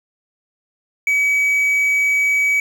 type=tone with quantisation; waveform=triangle; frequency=2276 Hz; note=C#7; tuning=45 cents sharp; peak=-12 dBFS; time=1.07-2.6 s; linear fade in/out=2 ms; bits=7; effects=none